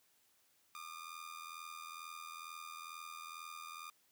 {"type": "tone with amplitude modulation", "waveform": "sawtooth", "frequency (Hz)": 1209, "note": "D6", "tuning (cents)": 50, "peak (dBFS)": -40, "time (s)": [0.75, 3.9], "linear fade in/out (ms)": 0, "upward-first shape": "sine", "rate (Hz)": 82.2, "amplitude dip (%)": 75, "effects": ["white hiss -73 dBFS RMS until 4.11 s", "high-pass 60 Hz 12 dB/octave"]}